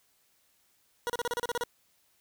20% pulse tone bursts, 480 Hz, B4, 49 cents flat, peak -24 dBFS, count 10, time 1.07-1.637 s, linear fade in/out 0 ms, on 27 ms, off 33 ms, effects white hiss -69 dBFS RMS until 2.2 s

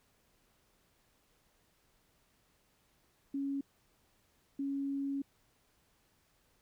sine tone bursts at uneven times, 277.2 Hz, C#4, in tune, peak -33 dBFS, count 2, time 3.34-3.61 / 4.59-5.22 s, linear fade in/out 5 ms, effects pink hiss -72 dBFS RMS until 6.61 s

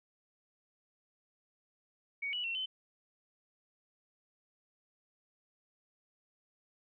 sine tone with pitch steps, 2241 / 2943 / 2718 / 3055 Hz, C#7 / F#7 / F7 / G7, +18 / -10 / -48 / -45 cents, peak -34 dBFS, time 2.22-2.66 s, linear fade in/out 10 ms, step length 110 ms, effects none

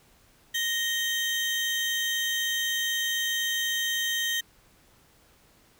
35% pulse tone pair together, 1864.7 / 3136 Hz, A#6 / G7, 0 / 0 cents, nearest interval major sixth, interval 900 cents, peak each -27 dBFS, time 0.54-4.41 s, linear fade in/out 10 ms, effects pink hiss -60 dBFS RMS until 5.79 s

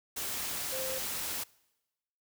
sine tone in noise, 523.3 Hz, C5, in tune, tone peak -37 dBFS, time 0.72-0.99 s, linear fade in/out 10 ms, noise white, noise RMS -36 dBFS, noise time 0.16-1.44 s, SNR -4 dB, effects noise-tail reverb RT60 1.0 s tail -24 dB re dry

